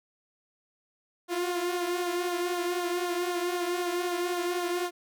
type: tone with flanger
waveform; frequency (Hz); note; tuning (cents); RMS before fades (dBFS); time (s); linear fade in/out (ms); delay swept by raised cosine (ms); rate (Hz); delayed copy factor
sawtooth; 352.8; F4; +18; -30; 1.28-4.91; 50; 0.38 to 4.48; 3.9; -0.55
effects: none